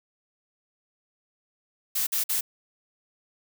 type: noise bursts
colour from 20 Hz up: blue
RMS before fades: -26 dBFS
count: 3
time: 1.95-2.41 s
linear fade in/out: 10 ms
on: 120 ms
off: 50 ms
effects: none